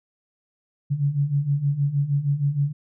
sine beating tone pair, 138.59 / 144.99 Hz, C#3 / D3, 0 / -22 cents, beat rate 6.4 Hz, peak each -25 / -21 dBFS, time 0.9-2.73 s, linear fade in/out 20 ms, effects none

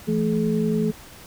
sine tone cluster, 168.2 / 218.8 / 427.3 Hz, E3 / A3 / G#4, +35 / -9 / +49 cents, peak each -24 / -22 / -25 dBFS, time 0.07-0.92 s, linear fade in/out 20 ms, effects pink hiss -44 dBFS RMS until 1.26 s

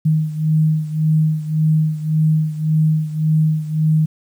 sine beating tone pair, 155.56 / 157.36 Hz, D#3 / D#3, 0 / +20 cents, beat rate 1.8 Hz, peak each -15 / -19 dBFS, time 0.05-4.06 s, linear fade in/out 10 ms, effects 8-bit

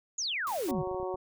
sine exponential sweep, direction down, 7040 to 136.6 Hz, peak -30 dBFS, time 0.18-0.82 s, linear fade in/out 5 ms
white noise, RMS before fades -43 dBFS, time 0.47-0.71 s, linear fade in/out 0 ms
harmonic tone, 185 Hz, F#3, in tune, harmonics 2 / 3 / 4 / 5 / 6, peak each -34 / -38 / -40 / -42 / -44 dBFS, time 0.68-1.16 s, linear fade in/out 10 ms
clicks, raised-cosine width 5 ms, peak -36 dBFS, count 10, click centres 0.716 / 0.75 / 0.784 / 0.832 / 0.873 / 0.914 / 0.946 / 1 / 1.03 / 1.143 s
effects none

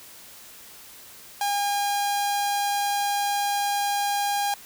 sawtooth tone with notch filter, 811 Hz, G#5, 41 cents flat, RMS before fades -25 dBFS, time 1.41-4.54 s, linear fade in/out 2 ms, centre 2000 Hz, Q 1.6, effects white hiss -46 dBFS RMS until 4.65 s

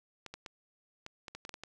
clicks, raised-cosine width 0.2 ms, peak -26 dBFS, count 10, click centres 0.263 / 0.34 / 0.462 / 1.064 / 1.282 / 1.35 / 1.451 / 1.493 / 1.541 / 1.636 s, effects none

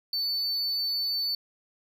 triangle tone, 4503 Hz, C#8, 26 cents sharp, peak -25 dBFS, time 0.13-1.35 s, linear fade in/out 2 ms, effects none

